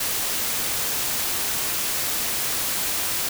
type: noise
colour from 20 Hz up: white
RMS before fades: -25 dBFS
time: 0-3.29 s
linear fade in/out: 5 ms
effects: none